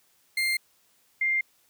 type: tone pair in turn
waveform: 35% pulse / sine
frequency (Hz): 2105 / 2105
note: C7 / C7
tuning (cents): +10 / +10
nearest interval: unison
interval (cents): 0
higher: neither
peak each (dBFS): -22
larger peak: neither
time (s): 0.37-0.57 / 1.21-1.41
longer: neither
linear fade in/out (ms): 5
effects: white hiss -65 dBFS RMS until 1.69 s + high-pass 60 Hz 12 dB/octave